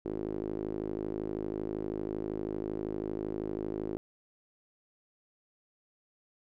sawtooth tone with band-pass filter, 52.7 Hz, G#1, 26 cents sharp, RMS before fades -36 dBFS, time 0.05-3.97 s, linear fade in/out 0 ms, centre 360 Hz, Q 3.9, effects none

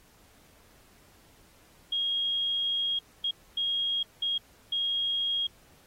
sine tone bursts at uneven times, 3269 Hz, G#7, 28 cents flat, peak -26 dBFS, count 5, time 1.92-2.99 / 3.24-3.31 / 3.57-4.03 / 4.22-4.38 / 4.72-5.47 s, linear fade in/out 5 ms, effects pink hiss -60 dBFS RMS until 5.86 s + AAC 48 kbps

